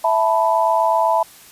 sine chord, E suspended fourth, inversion none, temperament equal, 659.3 / 880 / 987.8 Hz, E5 / A5 / B5, 0 / 0 / 0 cents, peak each -18 dBFS, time 0.04-1.23 s, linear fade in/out 5 ms, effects white hiss -44 dBFS RMS until 1.51 s + resampled to 32000 Hz

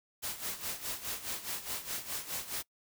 white noise with tremolo, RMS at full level -36 dBFS, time 0.22-2.63 s, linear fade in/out 20 ms, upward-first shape sine, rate 4.8 Hz, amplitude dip 75%, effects noise-tail reverb RT60 0.1 s tail -22 dB re dry

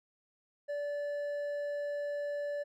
sine tone with hard clipping, 580 Hz, D5, 22 cents flat, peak -35 dBFS, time 0.68-2.64 s, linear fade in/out 20 ms, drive 5 dB, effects none

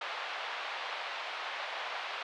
pink band-pass noise, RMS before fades -39 dBFS, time 0.01-2.23 s, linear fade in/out 5 ms, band 650 to 3700 Hz, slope 24 dB/octave, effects none

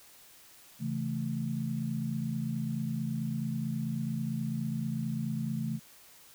sine chord, A major, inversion first, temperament equal with one note detuned, 135.58 / 164.81 / 220 Hz, C#3 / E3 / A3, -38 / 0 / 0 cents, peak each -35 / -36 / -34 dBFS, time 0.79-5.8 s, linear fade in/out 50 ms, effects white hiss -56 dBFS RMS until 6.34 s

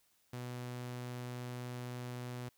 sawtooth tone, 123.47 Hz, B2, in tune, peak -37 dBFS, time 0.33-2.49 s, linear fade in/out 5 ms, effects white hiss -73 dBFS RMS until 2.57 s

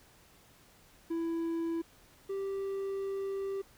triangle tone pair in turn, 331.8 / 391.2 Hz, E4 / G4, +11 / -4 cents, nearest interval minor third, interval 285 cents, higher second, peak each -29 / -31 dBFS, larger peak first, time 1.1-1.82 / 2.29-3.62 s, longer second, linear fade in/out 10 ms, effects pink hiss -61 dBFS RMS until 3.77 s

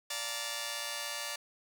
5% pulse chord, Bb major seventh, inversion first, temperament just, 582.7 / 699.2 / 874.1 / 932.3 Hz, D5 / F5 / A5 / Bb5, -14 / +2 / -12 / 0 cents, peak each -28 / -33 / -33 / -30 dBFS, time 0.1-1.36 s, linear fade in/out 5 ms, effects none

